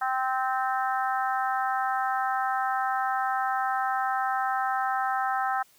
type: harmonic tone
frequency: 260 Hz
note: C4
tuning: 11 cents flat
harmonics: 3 / 4 / 5 / 6 / 7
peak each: -27 / -34 / -30 / -34 / -38 dBFS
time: 0.01-5.63 s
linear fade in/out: 10 ms
effects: white hiss -60 dBFS RMS until 5.78 s